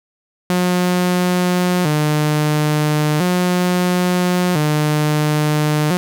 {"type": "tone with vibrato", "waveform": "sawtooth", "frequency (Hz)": 164.81, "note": "E3", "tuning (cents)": 0, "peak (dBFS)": -10, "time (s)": [0.5, 5.97], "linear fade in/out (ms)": 0, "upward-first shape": "square", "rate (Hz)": 0.37, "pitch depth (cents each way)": 150, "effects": []}